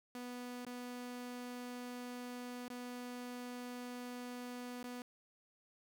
sawtooth tone with dropouts, 246.2 Hz, B3, 5 cents flat, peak -40 dBFS, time 0.15-5.02 s, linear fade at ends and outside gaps 2 ms, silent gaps 0.651-0.666 / 2.682-2.701 / 4.83-4.84 s, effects 11-bit

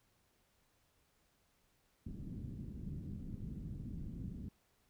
white low-pass noise, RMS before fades -45 dBFS, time 2.06-4.49 s, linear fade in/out 5 ms, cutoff 220 Hz, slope 24 dB/octave, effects pink hiss -75 dBFS RMS until 4.89 s

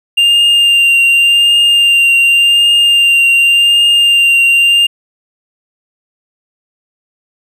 triangle tone with vibrato, 2794 Hz, F7, in tune, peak -4 dBFS, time 0.17-4.87 s, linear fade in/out 10 ms, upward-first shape triangle, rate 0.88 Hz, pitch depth 20 cents each way, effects none

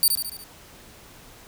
5% pulse tone with echo, 4614 Hz, D8, 31 cents flat, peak -8 dBFS, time 0.03-0.08 s, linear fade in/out 0 ms, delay 72 ms, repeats 5, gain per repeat -5 dB, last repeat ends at 0.44 s, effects pink hiss -48 dBFS RMS until 1.47 s

